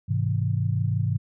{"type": "chord", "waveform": "sine", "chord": "Ab augmented", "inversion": "none", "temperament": "just", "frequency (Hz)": [103.83, 129.78, 162.23], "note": ["Ab2", "C3", "E3"], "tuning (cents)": [0, -14, -27], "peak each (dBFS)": [-24, -26, -29], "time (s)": [0.08, 1.18], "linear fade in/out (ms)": 20, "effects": []}